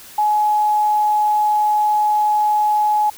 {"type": "tone", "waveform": "sine", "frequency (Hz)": 844, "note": "G#5", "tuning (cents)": 28, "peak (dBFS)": -13, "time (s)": [0.18, 3.1], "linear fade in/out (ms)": 5, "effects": ["white hiss -40 dBFS RMS until 3.17 s"]}